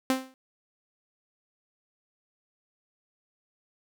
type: tone with exponential decay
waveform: sawtooth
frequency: 261.6 Hz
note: C4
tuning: in tune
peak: -16 dBFS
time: 0.1-0.34 s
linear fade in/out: 1 ms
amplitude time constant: 52 ms
effects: none